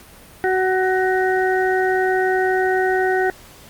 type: harmonic tone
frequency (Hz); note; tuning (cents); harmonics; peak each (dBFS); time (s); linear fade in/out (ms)
374; F#4; +19; 1 / 2 / 4 / 5; -18 / -21 / -24 / -25; 0.44-3.3; 0
effects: pink hiss -44 dBFS RMS until 3.69 s + Opus 48 kbps